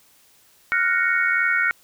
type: chord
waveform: sine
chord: Gb major seventh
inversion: third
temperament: equal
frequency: 1396.9 / 1480 / 1864.7 / 2217 Hz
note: F6 / Gb6 / Bb6 / Db7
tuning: 0 / 0 / 0 / 0 cents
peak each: -23 dBFS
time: 0.72-1.71 s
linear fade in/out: 0 ms
effects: white hiss -56 dBFS RMS until 1.83 s